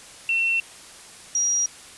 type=tone pair in turn; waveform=sine; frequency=2705 / 5732 Hz; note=E7 / F8; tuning=+44 / +44 cents; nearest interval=octave + minor second; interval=1300 cents; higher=second; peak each=-19 dBFS; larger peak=neither; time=0.29-0.6 / 1.35-1.66 s; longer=neither; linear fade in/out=2 ms; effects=white hiss -44 dBFS RMS until 1.97 s + resampled to 24000 Hz